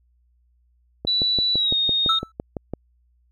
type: click train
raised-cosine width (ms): 2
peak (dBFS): -14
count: 11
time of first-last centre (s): 1.05-2.736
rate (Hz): 5.93
type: tone with pitch glide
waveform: sine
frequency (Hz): 3951 to 3708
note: B7 to A#7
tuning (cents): 0 to -10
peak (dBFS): -18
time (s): 1.07-2.19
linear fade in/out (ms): 5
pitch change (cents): -110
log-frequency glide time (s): 1.54-1.76
type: tone with exponential decay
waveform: triangle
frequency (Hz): 1318.5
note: E6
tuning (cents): 0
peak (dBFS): -14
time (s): 2.09-2.32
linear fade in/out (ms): 5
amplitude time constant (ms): 48
effects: added 60 Hz sine -59 dBFS peak until 3.31 s